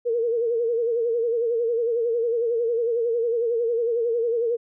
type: tone with vibrato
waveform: sine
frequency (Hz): 466.2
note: A#4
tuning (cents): 0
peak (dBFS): -20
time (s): 0.05-4.57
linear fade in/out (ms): 20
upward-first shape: sine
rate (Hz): 11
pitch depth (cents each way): 69
effects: none